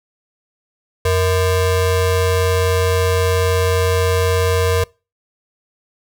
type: ring-modulated tone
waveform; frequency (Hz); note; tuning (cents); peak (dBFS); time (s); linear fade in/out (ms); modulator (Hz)
square; 278.1; C#4; +6; -11; 1.05-4.84; 5; 190
effects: noise-tail reverb RT60 0.3 s tail -25 dB re dry